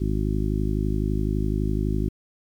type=harmonic tone; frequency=51.91 Hz; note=G#1; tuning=in tune; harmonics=1 / 2 / 3 / 4 / 5 / 6 / 7; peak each=-25 / -28 / -30 / -31 / -32 / -33 / -33 dBFS; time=0-2.09 s; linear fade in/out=10 ms; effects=9-bit